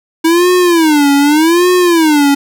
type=tone with vibrato; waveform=square; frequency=319.4 Hz; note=D#4; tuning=45 cents sharp; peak=-7 dBFS; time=0.24-2.35 s; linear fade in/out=10 ms; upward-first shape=sine; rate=0.84 Hz; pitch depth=220 cents each way; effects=none